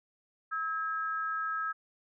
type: tone pair together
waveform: sine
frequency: 1294.5 / 1629 Hz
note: E6 / G#6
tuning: -32 / -34 cents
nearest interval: major third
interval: 398 cents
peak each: -32 / -36 dBFS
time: 0.51-1.73 s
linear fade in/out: 20 ms
effects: none